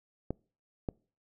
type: clicks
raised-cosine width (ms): 2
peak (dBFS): -19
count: 2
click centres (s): 0.306 / 0.888
effects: noise-tail reverb RT60 0.4 s tail -26 dB re dry